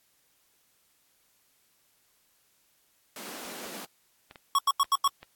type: high-pass noise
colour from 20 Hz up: pink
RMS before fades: -41 dBFS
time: 3.16-3.85 s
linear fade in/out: 2 ms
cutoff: 190 Hz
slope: 48 dB/octave
type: clicks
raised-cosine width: 0.3 ms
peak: -29 dBFS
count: 8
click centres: 3.452 / 3.656 / 4.311 / 4.358 / 4.553 / 4.843 / 5.071 / 5.23 s
type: tone bursts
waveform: square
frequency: 1108.7 Hz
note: C#6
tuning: in tune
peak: -21 dBFS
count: 5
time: 4.55-5.078 s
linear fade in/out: 2 ms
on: 36 ms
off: 87 ms
effects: white hiss -68 dBFS RMS until 5.35 s + AAC 64 kbps